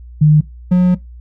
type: tone pair in turn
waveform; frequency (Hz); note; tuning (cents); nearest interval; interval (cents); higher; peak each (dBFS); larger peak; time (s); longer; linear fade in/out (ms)
sine / triangle; 151.8 / 180.52; D#3 / F#3; -42 / -42; minor third; 300; second; -5; neither; 0.21-0.41 / 0.71-0.95; second; 10
effects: noise-tail reverb RT60 0.2 s tail -21 dB re dry + added 60 Hz sine -32 dBFS peak until 1.2 s